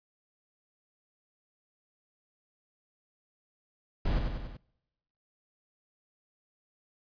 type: noise with echo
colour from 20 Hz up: brown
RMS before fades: -28 dBFS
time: 4.05-4.19 s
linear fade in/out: 5 ms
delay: 95 ms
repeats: 4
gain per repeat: -4 dB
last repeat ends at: 4.57 s
effects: noise-tail reverb RT60 1.0 s tail -26 dB re dry + resampled to 11025 Hz